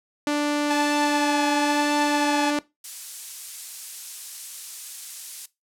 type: tone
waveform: sawtooth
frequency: 293.7 Hz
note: D4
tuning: in tune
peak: -17 dBFS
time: 0.27-2.59 s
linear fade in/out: 2 ms
type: tone with vibrato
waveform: sawtooth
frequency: 868 Hz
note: A5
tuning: 24 cents flat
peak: -20 dBFS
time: 0.7-2.51 s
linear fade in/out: 10 ms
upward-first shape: triangle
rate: 1 Hz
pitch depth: 23 cents each way
type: noise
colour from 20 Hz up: violet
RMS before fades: -29 dBFS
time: 2.84-5.46 s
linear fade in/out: 5 ms
effects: noise-tail reverb RT60 0.2 s tail -19 dB re dry + low-pass 9000 Hz 12 dB/octave